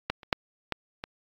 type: clicks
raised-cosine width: 0.3 ms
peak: -10 / -30 / -6 / -12 / -18 dBFS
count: 5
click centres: 0.1 / 0.232 / 0.328 / 0.723 / 1.039 s
effects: AAC 48 kbps